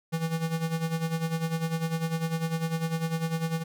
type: tone with tremolo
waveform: square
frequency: 163.4 Hz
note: E3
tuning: 15 cents flat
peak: -25 dBFS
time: 0.12-3.64 s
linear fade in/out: 20 ms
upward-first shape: sine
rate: 10 Hz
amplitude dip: 70%
effects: none